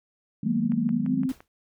sine chord, G# minor seventh, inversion second, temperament equal, 155.56 / 185 / 207.7 / 246.9 Hz, D#3 / F#3 / G#3 / B3, 0 / 0 / 0 / 0 cents, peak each -32 / -30 / -29 / -33 dBFS, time 0.43-1.26 s, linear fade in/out 5 ms
sine tone with pitch glide, 233.1 to 261.6 Hz, A#3 to C4, 0 to 0 cents, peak -24 dBFS, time 0.46-1.32 s, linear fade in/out 5 ms, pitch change +200 cents, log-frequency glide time 0.91-1.16 s
click train, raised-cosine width 0.5 ms, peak -30 dBFS, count 5, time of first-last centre 0.72-1.405 s, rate 5.84 Hz
pink noise with exponential decay, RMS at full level -40 dBFS, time 1.29-1.48 s, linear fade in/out 1 ms, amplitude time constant 40 ms
effects none

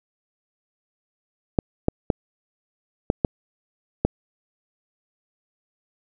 clicks, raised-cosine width 2 ms, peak -4 dBFS, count 6, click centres 1.588 / 1.884 / 2.102 / 3.101 / 3.248 / 4.05 s, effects none

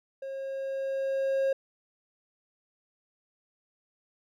triangle tone with level ramp, 540 Hz, C#5, 45 cents flat, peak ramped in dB -33 to -21 dBFS, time 0.22-1.53 s, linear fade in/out 5 ms, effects none

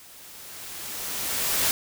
white noise with level ramp, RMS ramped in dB -49 to -22 dBFS, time 0-1.71 s, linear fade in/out 0 ms, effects none

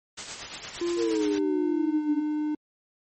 white noise with tremolo, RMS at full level -34 dBFS, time 0.17-1.39 s, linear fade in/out 10 ms, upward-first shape sine, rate 8.6 Hz, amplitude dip 50%
triangle tone with pitch glide, 345.2 to 302.3 Hz, F4 to D#4, -20 to -50 cents, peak -23 dBFS, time 0.81-2.55 s, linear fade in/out 5 ms, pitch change -230 cents, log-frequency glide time 1-1.27 s
sine exponential sweep, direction down, 472.2 to 278.8 Hz, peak -26 dBFS, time 0.96-2.23 s, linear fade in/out 50 ms
effects MP3 32 kbps

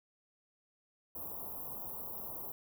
white band-stop noise, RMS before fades -43 dBFS, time 1.15-2.52 s, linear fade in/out 2 ms, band 1100 to 12000 Hz, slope 48 dB/octave, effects none

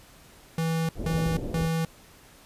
square tone bursts, 163.2 Hz, E3, 17 cents flat, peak -25 dBFS, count 3, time 0.58-1.85 s, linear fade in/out 2 ms, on 310 ms, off 170 ms
pink low-pass noise, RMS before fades -32 dBFS, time 0.95-1.69 s, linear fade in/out 50 ms, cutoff 560 Hz, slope 24 dB/octave
effects pink hiss -53 dBFS RMS until 2.45 s + resampled to 32000 Hz

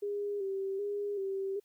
sine tone with vibrato, 398.1 Hz, G4, 27 cents sharp, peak -32 dBFS, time 0.02-1.6 s, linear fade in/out 10 ms, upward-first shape square, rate 1.3 Hz, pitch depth 43 cents each way, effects white hiss -75 dBFS RMS until 1.64 s

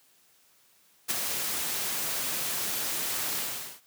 white noise with ADSR envelope, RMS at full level -25 dBFS, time 1.08-3.81 s, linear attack 30 ms, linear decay 7 ms, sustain -6 dB, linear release 430 ms, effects white hiss -63 dBFS RMS until 3.86 s + high-pass 100 Hz 12 dB/octave

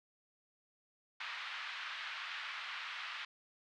pink band-pass noise, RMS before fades -44 dBFS, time 1.2-3.25 s, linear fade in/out 5 ms, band 1200 to 3600 Hz, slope 24 dB/octave, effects none

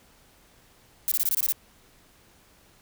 violet noise bursts, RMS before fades -24 dBFS, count 8, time 1.08-1.522 s, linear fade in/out 0 ms, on 36 ms, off 22 ms, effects pink hiss -58 dBFS RMS until 2.81 s

